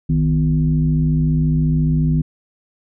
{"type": "tone with frequency modulation", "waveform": "sine", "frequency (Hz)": 155.9, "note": "D#3", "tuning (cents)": 4, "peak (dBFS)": -13, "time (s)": [0.09, 2.22], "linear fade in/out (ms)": 10, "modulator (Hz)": 94.4, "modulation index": 0.8, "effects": []}